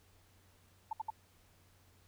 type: tone bursts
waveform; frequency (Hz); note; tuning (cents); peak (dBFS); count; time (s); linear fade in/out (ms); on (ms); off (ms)
sine; 880; A5; 0; -34; 3; 0.91-1.103; 5; 21; 65
effects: added 92 Hz sine -67 dBFS peak until 2.07 s + pink hiss -68 dBFS RMS until 2.07 s